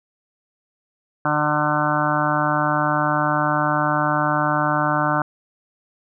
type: harmonic tone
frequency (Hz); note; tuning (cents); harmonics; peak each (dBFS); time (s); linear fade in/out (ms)
150; D3; +37; 1 / 2 / 4 / 5 / 6 / 7 / 8 / 9 / 10; -26 / -26 / -26 / -26 / -26 / -26 / -26 / -26 / -26; 1.25-5.22; 2
effects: none